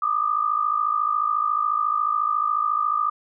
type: tone pair together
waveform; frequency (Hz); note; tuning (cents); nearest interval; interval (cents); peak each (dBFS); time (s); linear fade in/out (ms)
sine; 1187.9 / 1242; D6 / D#6; +19 / -3; minor second; 78; -22 / -23; 0.02-3.1; 5
effects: none